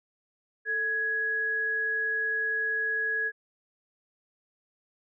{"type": "tone pair together", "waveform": "sine", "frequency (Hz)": [442.3, 1670], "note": ["A4", "G#6"], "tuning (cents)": [9, 9], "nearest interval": "octave + major seventh", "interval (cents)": 2300, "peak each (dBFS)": [-38, -26], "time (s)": [0.65, 3.32], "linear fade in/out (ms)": 50, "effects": []}